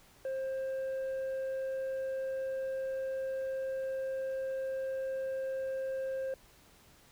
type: tone with tanh clipping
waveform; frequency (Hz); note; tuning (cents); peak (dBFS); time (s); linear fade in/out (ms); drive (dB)
sine; 530; C5; +22; -34; 0.25-6.34; 2; 4
effects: pink hiss -61 dBFS RMS until 7.11 s